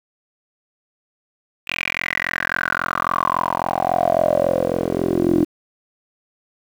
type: tone with band-pass filter sweep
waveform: 10% pulse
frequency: 43.65 Hz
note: F1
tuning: in tune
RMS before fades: -20 dBFS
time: 1.67-5.45 s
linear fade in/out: 10 ms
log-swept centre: 2600 to 320 Hz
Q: 7.6
effects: 7-bit